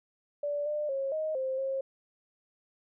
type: tone with pitch steps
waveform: sine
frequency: 581 / 598 / 543 / 625 / 525 / 537 Hz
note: D5 / D5 / C#5 / D#5 / C5 / C5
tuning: -19 / +31 / -36 / +8 / +6 / +45 cents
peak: -29 dBFS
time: 0.43-1.81 s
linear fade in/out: 5 ms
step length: 230 ms
effects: none